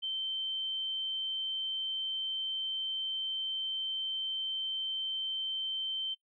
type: tone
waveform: sine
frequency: 3106 Hz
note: G7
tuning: 17 cents flat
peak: -32 dBFS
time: 0.02-6.15 s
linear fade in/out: 20 ms
effects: noise-tail reverb RT60 0.1 s tail -22 dB re dry